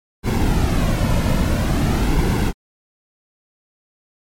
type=noise with flanger; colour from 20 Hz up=brown; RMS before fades=-17 dBFS; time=0.23-2.53 s; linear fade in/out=50 ms; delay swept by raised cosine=1.6 to 2.6 ms; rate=0.49 Hz; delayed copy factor=-0.5; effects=MP3 64 kbps